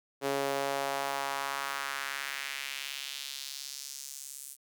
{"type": "tone with high-pass filter sweep", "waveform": "sawtooth", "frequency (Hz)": 138.59, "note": "C#3", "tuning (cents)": 0, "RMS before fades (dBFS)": -36, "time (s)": [0.21, 4.57], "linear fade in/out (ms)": 50, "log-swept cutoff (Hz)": [410, 9100], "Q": 1.7, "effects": []}